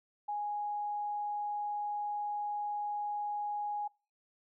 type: tone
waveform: sine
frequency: 829 Hz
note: G#5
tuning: 3 cents flat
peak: -33 dBFS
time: 0.28-3.88 s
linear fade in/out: 10 ms
effects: noise-tail reverb RT60 0.3 s tail -22 dB re dry